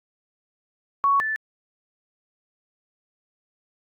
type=tone pair in turn; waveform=sine; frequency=1115 / 1754.6 Hz; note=C#6 / A6; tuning=+10 / -5 cents; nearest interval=minor sixth; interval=785 cents; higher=second; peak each=-16 / -23 dBFS; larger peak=first; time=1.04-1.2 / 1.2-1.36 s; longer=neither; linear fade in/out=0 ms; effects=AAC 64 kbps